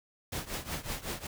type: noise with tremolo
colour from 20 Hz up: pink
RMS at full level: -34 dBFS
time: 0.32-1.27 s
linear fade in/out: 5 ms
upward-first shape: triangle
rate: 5.4 Hz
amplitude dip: 90%
effects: none